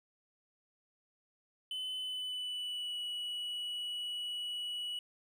triangle tone with pitch glide, 3027 to 2936 Hz, F#7 to F#7, +39 to -14 cents, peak -35 dBFS, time 1.71-4.99 s, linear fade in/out 2 ms, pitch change -53 cents, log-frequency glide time 1.97-2.99 s, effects none

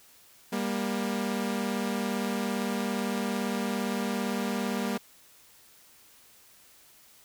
sawtooth tone pair together, 198.87 / 236.5 Hz, G3 / A#3, +25 / +25 cents, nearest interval minor third, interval 300 cents, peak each -27 dBFS, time 0.52-4.98 s, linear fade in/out 10 ms, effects white hiss -57 dBFS RMS until 7.24 s

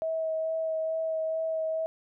sine tone with vibrato, 642 Hz, E5, 46 cents flat, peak -27 dBFS, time 0.02-1.86 s, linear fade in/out 0 ms, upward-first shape sine, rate 2.3 Hz, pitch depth 12 cents each way, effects none

